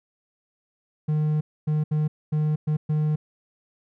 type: tone bursts at uneven times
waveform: triangle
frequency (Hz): 152.6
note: D#3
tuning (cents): -33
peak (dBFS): -18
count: 6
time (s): 1.08-1.41 / 1.67-1.84 / 1.91-2.08 / 2.32-2.56 / 2.67-2.77 / 2.89-3.16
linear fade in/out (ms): 10
effects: none